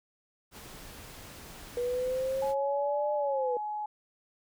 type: noise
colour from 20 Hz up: pink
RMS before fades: -47 dBFS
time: 0.51-2.55 s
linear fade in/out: 50 ms
type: linear two-way sweep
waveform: sine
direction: up then down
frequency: 482.8 to 599 to 482.8 Hz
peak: -28 dBFS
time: 1.77-3.57 s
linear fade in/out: 2 ms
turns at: 3.14 s
type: tone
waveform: sine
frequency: 844 Hz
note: G#5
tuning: 28 cents sharp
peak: -32 dBFS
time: 2.42-3.86 s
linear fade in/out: 5 ms
effects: none